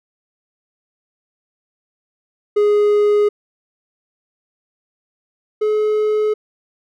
triangle tone pair in turn, 415.3 / 426.5 Hz, G#4 / G#4, 0 / +46 cents, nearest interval unison, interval 46 cents, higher second, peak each -9 / -12 dBFS, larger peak first, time 2.56-3.29 / 5.61-6.34 s, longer neither, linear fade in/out 10 ms, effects none

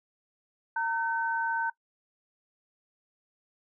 sine tone pair together, 915.9 / 1528 Hz, A#5 / G6, -31 / -45 cents, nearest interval major sixth, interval 886 cents, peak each -29 / -30 dBFS, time 0.76-1.7 s, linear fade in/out 5 ms, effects noise-tail reverb RT60 0.1 s tail -21 dB re dry

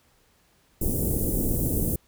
pink band-stop noise, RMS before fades -25 dBFS, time 0.81-1.96 s, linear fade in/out 5 ms, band 440 to 10000 Hz, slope 24 dB/octave, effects pink hiss -63 dBFS RMS until 2.07 s

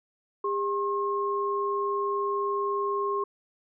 sine tone pair together, 402.8 / 1073.5 Hz, G4 / C6, +47 / +44 cents, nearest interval octave + perfect fourth, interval 1697 cents, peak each -28 dBFS, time 0.44-3.24 s, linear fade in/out 5 ms, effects none

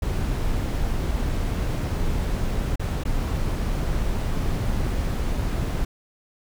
brown noise with dropouts, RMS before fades -24 dBFS, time 0.02-5.85 s, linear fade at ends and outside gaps 5 ms, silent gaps 2.758-2.795 / 3.037-3.051 s, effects none

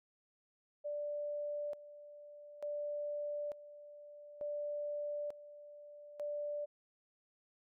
sine tone with tremolo, 587.3 Hz, D5, in tune, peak -37 dBFS, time 0.84-6.66 s, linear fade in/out 20 ms, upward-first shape square, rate 0.56 Hz, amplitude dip 80%, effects none

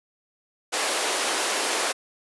pink high-pass noise, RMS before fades -25 dBFS, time 0.72-1.93 s, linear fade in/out 20 ms, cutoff 390 Hz, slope 24 dB/octave, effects resampled to 24000 Hz

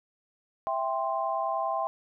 sine chord, C major, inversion first, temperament equal with one note detuned, 659.3 / 789.4 / 1046.5 Hz, E5 / G5 / C6, 0 / +12 / 0 cents, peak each -31 dBFS, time 0.67-1.87 s, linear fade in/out 0 ms, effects none

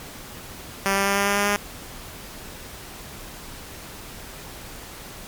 5% pulse tone with pitch steps, 196 / 197.36 / 198.74 / 200.1 / 201.5 / 202.9 / 204.3 Hz, G3 / G3 / G3 / G3 / G3 / G#3 / G#3, 0 / +12 / +24 / +36 / +48 / -40 / -28 cents, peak -8 dBFS, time 0.86-1.56 s, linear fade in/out 0 ms, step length 100 ms, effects pink hiss -39 dBFS RMS until 5.27 s + MP3 96 kbps

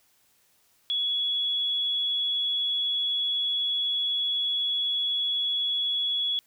sine tone, 3372 Hz, G#7, 26 cents sharp, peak -24 dBFS, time 0.9-6.39 s, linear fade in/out 0 ms, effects white hiss -65 dBFS RMS until 6.46 s

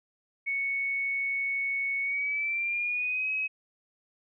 sine tone with pitch glide, 2217 to 2547 Hz, C#7 to D#7, 0 to +40 cents, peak -27 dBFS, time 0.46-3.48 s, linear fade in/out 20 ms, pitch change +240 cents, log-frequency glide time 2.02-3.3 s, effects none

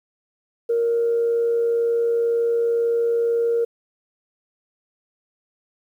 sine tone with amplitude modulation, 466.7 Hz, A#4, 2 cents sharp, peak -15 dBFS, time 0.69-3.65 s, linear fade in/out 10 ms, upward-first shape sine, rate 102 Hz, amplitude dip 30%, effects tanh soft clip ceiling -12 dBFS + 9-bit

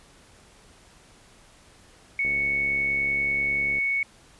sine tone, 2217 Hz, C#7, in tune, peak -22 dBFS, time 2.19-4.03 s, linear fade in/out 2 ms
click train, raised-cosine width 2 ms, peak -27 dBFS, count 109, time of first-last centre 2.25-3.784 s, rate 70.4 Hz
effects pink hiss -54 dBFS RMS until 4.39 s + resampled to 24000 Hz

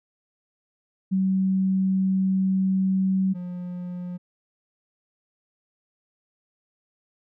sine / triangle tone pair in turn, 190 / 178.33 Hz, F#3 / F3, +46 / +36 cents, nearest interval minor second, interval 110 cents, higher first, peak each -19 / -28 dBFS, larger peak first, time 1.11-3.34 / 3.34-4.18 s, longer first, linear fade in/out 20 ms, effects none

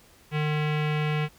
square tone with low-pass filter, 151.5 Hz, D#3, 46 cents flat, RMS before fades -26 dBFS, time 0.31-1.29 s, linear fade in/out 50 ms, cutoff 2600 Hz, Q 2.9, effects pink hiss -56 dBFS RMS until 1.38 s

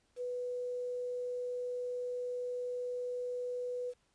sine tone with quantisation, 493.9 Hz, B4, in tune, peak -35 dBFS, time 0.16-3.94 s, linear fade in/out 50 ms, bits 10, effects pink hiss -74 dBFS RMS until 4.14 s + resampled to 22050 Hz

